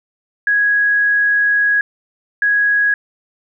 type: tone bursts at uneven times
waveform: sine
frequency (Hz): 1661.2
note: G#6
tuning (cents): 0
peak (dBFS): -11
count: 2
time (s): 0.47-1.81 / 2.42-2.94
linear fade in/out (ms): 2
effects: none